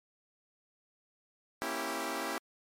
10% pulse chord, A# diminished seventh, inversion none, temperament equal with one note detuned, 233.1 / 274.5 / 329.6 / 392 Hz, A#3 / C#4 / E4 / G4, 0 / -17 / 0 / 0 cents, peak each -34 / -31 / -30 / -31 dBFS, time 1.62-2.38 s, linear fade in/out 0 ms, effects MP3 64 kbps

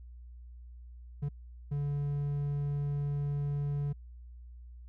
triangle tone bursts at uneven times, 143.7 Hz, D3, 37 cents flat, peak -28 dBFS, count 2, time 1.22-1.29 / 1.71-3.93 s, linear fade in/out 10 ms, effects added 60 Hz sine -46 dBFS peak until 4.88 s

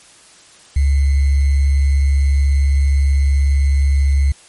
sine tone with sample-and-hold, 69.5 Hz, C#2, 5 cents sharp, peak -10 dBFS, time 0.76-4.32 s, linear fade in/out 5 ms, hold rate 2100 Hz, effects white hiss -45 dBFS RMS until 4.48 s + MP3 48 kbps

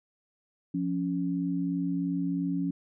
sine tone pair together, 175.3 / 278.3 Hz, F3 / C#4, +7 / +7 cents, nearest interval minor sixth, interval 800 cents, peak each -30 / -29 dBFS, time 0.74-2.71 s, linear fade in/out 5 ms, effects none

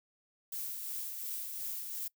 violet noise with tremolo, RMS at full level -38 dBFS, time 0.52-2.08 s, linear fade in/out 5 ms, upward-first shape triangle, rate 2.8 Hz, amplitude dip 40%, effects noise-tail reverb RT60 0.1 s tail -23 dB re dry

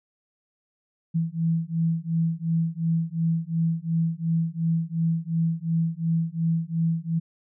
sine beating tone pair, 163.3 / 166.1 Hz, E3 / E3, -16 / +13 cents, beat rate 2.8 Hz, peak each -25 dBFS, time 1.14-7.2 s, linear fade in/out 20 ms, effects none

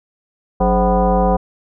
sine tone with frequency modulation, 285.2 Hz, C#4, 49 cents sharp, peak -11 dBFS, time 0.6-1.37 s, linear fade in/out 10 ms, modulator 235 Hz, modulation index 2.7, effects none

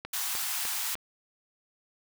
click train, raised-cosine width 0.3 ms, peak -20 dBFS, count 4, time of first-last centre 0.05-0.954 s, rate 3.32 Hz
white high-pass noise, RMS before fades -32 dBFS, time 0.13-0.95 s, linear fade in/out 5 ms, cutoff 720 Hz, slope 96 dB/octave
effects none

